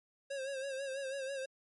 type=tone with vibrato; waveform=square; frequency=541 Hz; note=C#5; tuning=42 cents flat; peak=-38 dBFS; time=0.3-1.46 s; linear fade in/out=10 ms; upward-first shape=sine; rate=6.1 Hz; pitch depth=59 cents each way; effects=MP3 48 kbps